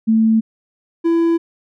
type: tone pair in turn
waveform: sine / triangle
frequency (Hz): 222.2 / 334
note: A3 / E4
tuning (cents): +17 / +23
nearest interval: perfect fifth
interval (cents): 706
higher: second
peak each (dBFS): -10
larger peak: neither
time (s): 0.07-0.41 / 1.04-1.38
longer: neither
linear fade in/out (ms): 20
effects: none